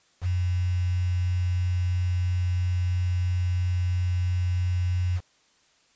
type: tone with quantisation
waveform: sine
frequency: 89.7 Hz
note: F2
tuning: 47 cents sharp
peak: -22 dBFS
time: 0.21-5.21 s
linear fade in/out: 50 ms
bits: 7
effects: white hiss -63 dBFS RMS until 5.95 s + resampled to 16000 Hz